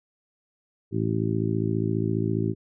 harmonic tone, 54.8 Hz, A1, 6 cents flat, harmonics 2 / 3 / 4 / 5 / 6 / 7, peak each -27 / -29 / -31 / -33 / -30 / -31 dBFS, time 0.91-2.55 s, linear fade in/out 50 ms, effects none

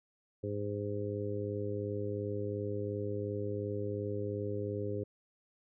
harmonic tone, 102.8 Hz, G#2, 17 cents flat, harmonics 1 / 2 / 3 / 4 / 5, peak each -38 / -45 / -42 / -38 / -41 dBFS, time 0.43-5.04 s, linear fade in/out 10 ms, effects none

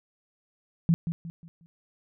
sine tone with echo, 166.9 Hz, E3, 22 cents sharp, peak -17 dBFS, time 0.89-0.94 s, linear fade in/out 0 ms, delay 180 ms, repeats 4, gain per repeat -9 dB, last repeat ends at 1.66 s, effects none

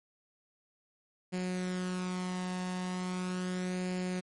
sawtooth tone with flanger, 182.5 Hz, F#3, 24 cents flat, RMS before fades -35 dBFS, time 1.32-4.21 s, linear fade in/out 20 ms, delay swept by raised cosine 0.42 to 1.1 ms, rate 0.38 Hz, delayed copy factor +0.5, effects MP3 48 kbps

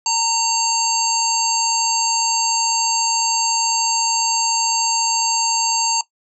harmonic tone with a mistuned harmonic, 917 Hz, A#5, 29 cents flat, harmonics 1 / 3 / 5 / 7 / 8, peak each -20 / -27 / -22 / -24 / -22 dBFS, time 0.06-6.01 s, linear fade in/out 2 ms, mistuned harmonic 8, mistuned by +21 cents, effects noise-tail reverb RT60 0.1 s tail -17 dB re dry

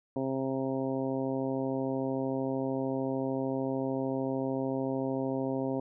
harmonic tone, 133.3 Hz, C3, 33 cents sharp, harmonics 1 / 2 / 3 / 4 / 5 / 6 / 7, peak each -39 / -32 / -36 / -36 / -40 / -46 / -44 dBFS, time 0.16-5.8 s, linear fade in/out 2 ms, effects none

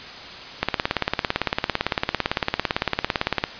click train, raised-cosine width 0.3 ms, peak -3 dBFS, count 51, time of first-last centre 0.63-3.439 s, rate 17.8 Hz, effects white hiss -37 dBFS RMS until 3.59 s + resampled to 11025 Hz

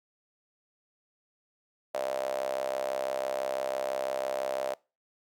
sawtooth tone with high-pass filter, 66 Hz, C2, 16 cents sharp, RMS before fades -32 dBFS, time 1.94-4.74 s, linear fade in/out 5 ms, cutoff 610 Hz, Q 9.9, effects noise-tail reverb RT60 0.3 s tail -24 dB re dry

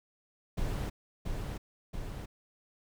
brown noise with echo, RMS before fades -33 dBFS, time 0.57-0.9 s, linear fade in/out 10 ms, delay 680 ms, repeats 2, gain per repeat -3 dB, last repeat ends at 2.26 s, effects none

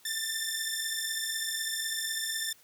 10% pulse beating tone pair, 1775 / 1791 Hz, A6 / A6, +15 / +30 cents, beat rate 16 Hz, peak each -25 dBFS, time 0.05-2.53 s, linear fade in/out 5 ms, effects white hiss -60 dBFS RMS until 2.63 s + high-pass 60 Hz 12 dB/octave

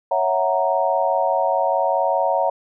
sine chord, F# dominant seventh, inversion second, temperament equal, 554.4 / 659.3 / 740 / 932.3 Hz, C#5 / E5 / F#5 / A#5, 0 / 0 / 0 / 0 cents, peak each -22 dBFS, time 0.11-2.5 s, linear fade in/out 5 ms, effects none

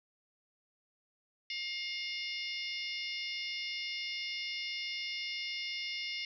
harmonic tone with a mistuned harmonic, 711 Hz, F5, 31 cents sharp, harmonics 3 / 4 / 5 / 6 / 7 / 8, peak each -40 / -42 / -45 / -48 / -45 / -46 dBFS, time 1.5-6.25 s, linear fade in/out 2 ms, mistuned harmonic 8, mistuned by -76 cents, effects none

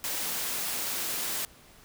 white high-pass noise, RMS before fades -32 dBFS, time 0.04-1.45 s, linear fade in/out 0 ms, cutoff 160 Hz, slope 12 dB/octave, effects pink hiss -55 dBFS RMS until 1.84 s

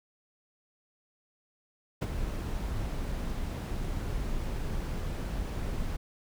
brown noise with ADSR envelope, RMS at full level -26 dBFS, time 2.01-5.97 s, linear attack 15 ms, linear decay 31 ms, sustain -7 dB, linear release 13 ms, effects none

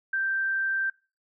sine tone, 1568 Hz, G6, in tune, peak -24 dBFS, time 0.13-0.9 s, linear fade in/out 5 ms, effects noise-tail reverb RT60 0.3 s tail -21 dB re dry

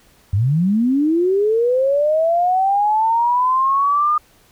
sine linear sweep, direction up, 90.1 to 1224 Hz, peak -13 dBFS, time 0.33-4.18 s, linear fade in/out 5 ms, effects pink hiss -53 dBFS RMS until 4.51 s

